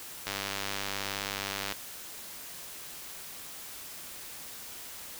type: click train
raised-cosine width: 0.2 ms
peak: -15 dBFS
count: 145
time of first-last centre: 0.27-1.723 s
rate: 99.1 Hz
effects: white hiss -44 dBFS RMS until 5.19 s